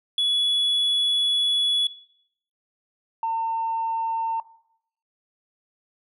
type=tone pair in turn; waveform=sine; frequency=3397 / 905 Hz; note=G#7 / A5; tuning=+38 / +48 cents; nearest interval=octave + major seventh; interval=2290 cents; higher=first; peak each=-17 / -21 dBFS; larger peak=first; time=0.18-1.87 / 3.23-4.4 s; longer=first; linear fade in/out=2 ms; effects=noise-tail reverb RT60 0.7 s tail -19 dB re dry + tanh soft clip ceiling -18 dBFS